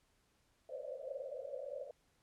pink band-pass noise, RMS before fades -45 dBFS, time 0.69-1.91 s, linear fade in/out 2 ms, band 510 to 610 Hz, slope 96 dB/octave, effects pink hiss -75 dBFS RMS until 2.22 s + low-pass 11000 Hz 12 dB/octave

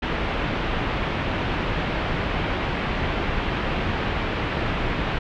pink low-pass noise, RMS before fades -25 dBFS, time 0.02-5.19 s, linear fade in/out 10 ms, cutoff 3100 Hz, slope 24 dB/octave, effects none

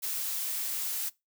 blue noise, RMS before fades -33 dBFS, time 0.02-1.1 s, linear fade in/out 20 ms, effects noise-tail reverb RT60 0.2 s tail -21 dB re dry

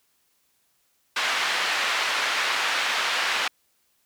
pink band-pass noise, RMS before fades -25 dBFS, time 1.16-3.48 s, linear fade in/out 5 ms, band 1200 to 3600 Hz, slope 12 dB/octave, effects white hiss -68 dBFS RMS until 4.05 s

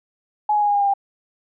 sine tone with pitch steps, 843 / 834.8 / 826.6 / 818.5 / 810.5 / 802.6 / 794.8 Hz, G#5 / G#5 / G#5 / G#5 / G#5 / G5 / G5, +26 / +9 / -8 / -25 / -42 / +41 / +24 cents, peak -15 dBFS, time 0.49-0.938 s, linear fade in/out 5 ms, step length 64 ms, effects none

